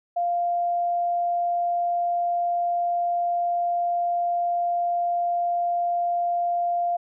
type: tone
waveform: sine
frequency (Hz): 697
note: F5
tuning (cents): -4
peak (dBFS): -21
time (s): 0.16-6.97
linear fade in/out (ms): 10
effects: none